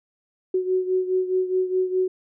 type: beating tone pair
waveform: sine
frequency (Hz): 370 / 374.8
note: F#4 / F#4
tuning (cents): 0 / +22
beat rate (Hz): 4.8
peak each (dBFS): -21 / -26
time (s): 0.54-2.08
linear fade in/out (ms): 5
effects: none